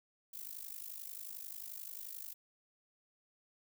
violet noise with amplitude modulation, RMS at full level -43 dBFS, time 0.33-2.34 s, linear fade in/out 10 ms, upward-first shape sine, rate 51.3 Hz, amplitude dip 85%, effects none

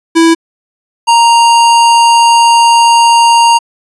square tone pair in turn, 329.6 / 932.2 Hz, E4 / A#5, 0 / 0 cents, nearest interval octave + tritone, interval 1800 cents, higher second, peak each -4 dBFS, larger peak neither, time 0.15-0.35 / 1.07-3.59 s, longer second, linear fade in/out 20 ms, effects resampled to 24000 Hz

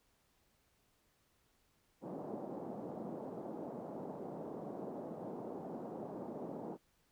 pink band-pass noise, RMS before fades -45 dBFS, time 2.01-6.78 s, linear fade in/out 50 ms, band 180 to 770 Hz, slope 24 dB/octave, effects pink hiss -75 dBFS RMS until 7.11 s

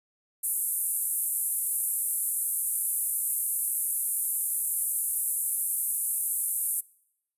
white band-pass noise, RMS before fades -29 dBFS, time 0.43-6.81 s, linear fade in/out 10 ms, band 8900 to 13000 Hz, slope 48 dB/octave, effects noise-tail reverb RT60 0.8 s tail -24 dB re dry + resampled to 32000 Hz

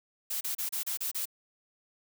blue noise bursts, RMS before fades -33 dBFS, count 7, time 0.3-1.256 s, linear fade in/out 10 ms, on 110 ms, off 31 ms, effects none

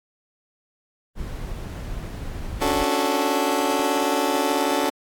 brown noise, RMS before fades -31 dBFS, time 1.15-2.86 s, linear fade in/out 50 ms
20% pulse chord, D major seventh, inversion third, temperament just, 275.3 / 293.7 / 367.1 / 440.5 Hz, C#4 / D4 / F#4 / A4, -12 / 0 / -14 / +2 cents, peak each -21 dBFS, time 2.61-4.9 s, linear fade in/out 10 ms
clicks, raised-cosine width 2 ms, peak -28 dBFS, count 2, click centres 2.823 / 3.796 s
effects AAC 64 kbps

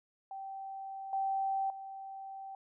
sine tone with level steps, 777 Hz, G5, 16 cents flat, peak -40 / -30 / -42 dBFS, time 0.31-2.55 s, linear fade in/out 2 ms, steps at 1.13 / 1.7 s, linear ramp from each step 2 ms, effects none

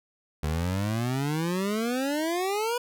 25% pulse exponential sweep, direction up, 73.7 to 493.9 Hz, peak -22 dBFS, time 0.43-2.78 s, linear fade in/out 5 ms, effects none

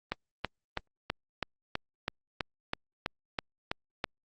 click train, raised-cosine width 0.3 ms, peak -14 dBFS, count 13, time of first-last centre 0.12-4.042 s, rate 3.06 Hz, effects Opus 24 kbps

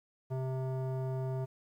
square tone with low-pass filter, 130.81 Hz, C3, in tune, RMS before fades -35 dBFS, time 0.3-1.46 s, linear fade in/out 20 ms, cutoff 750 Hz, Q 1.4, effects 11-bit

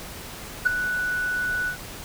sine tone with ADSR envelope, 1480 Hz, F#6, in tune, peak -11 dBFS, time 0.65-1.77 s, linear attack 19 ms, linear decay 6 ms, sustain -12 dB, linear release 95 ms, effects tanh soft clip ceiling -10 dBFS + pink hiss -38 dBFS RMS until 2.04 s

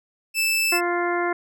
sawtooth tone, 2637 Hz, E7, in tune, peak -16 dBFS, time 0.34-0.81 s, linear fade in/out 50 ms
harmonic tone, 349.2 Hz, F4, in tune, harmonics 1 / 2 / 3 / 4 / 5 / 6, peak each -24 / -27 / -29 / -30 / -31 / -32 dBFS, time 0.72-1.33 s, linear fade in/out 5 ms
effects none

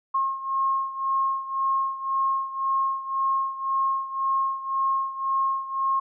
sine beating tone pair, 1076 / 1077.9 Hz, C6 / C#6, +48 / -49 cents, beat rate 1.9 Hz, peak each -24 / -28 dBFS, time 0.14-6 s, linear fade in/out 10 ms, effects none

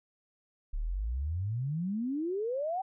sine exponential sweep, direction up, 33.67 to 784 Hz, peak -30 dBFS, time 0.73-2.82 s, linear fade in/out 10 ms, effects none

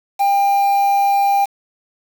triangle tone with quantisation, 797 Hz, G5, 28 cents sharp, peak -10 dBFS, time 0.19-1.46 s, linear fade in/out 20 ms, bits 5, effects none

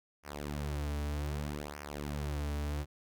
sawtooth tone with flanger, 73.3 Hz, D2, 3 cents flat, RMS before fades -37 dBFS, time 0.23-2.86 s, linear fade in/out 50 ms, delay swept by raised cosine 0.25 to 5.75 ms, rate 0.64 Hz, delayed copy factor -0.8, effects none

